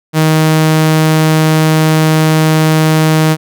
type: tone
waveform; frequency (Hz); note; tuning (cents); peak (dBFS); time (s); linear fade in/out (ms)
sawtooth; 157.2; D#3; +18; -3; 0.13-3.37; 50
effects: none